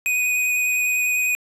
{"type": "tone with vibrato", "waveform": "square", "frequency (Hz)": 2489, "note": "D#7", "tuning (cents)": 0, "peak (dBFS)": -19, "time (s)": [0.06, 1.35], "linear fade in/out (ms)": 0, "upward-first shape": "square", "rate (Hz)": 10, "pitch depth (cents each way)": 10, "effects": ["resampled to 32000 Hz", "10-bit"]}